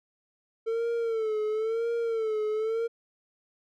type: tone with vibrato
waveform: triangle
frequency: 446.7 Hz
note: A4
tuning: 26 cents sharp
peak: -24 dBFS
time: 0.66-2.88 s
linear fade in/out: 20 ms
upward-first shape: sine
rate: 0.98 Hz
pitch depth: 79 cents each way
effects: none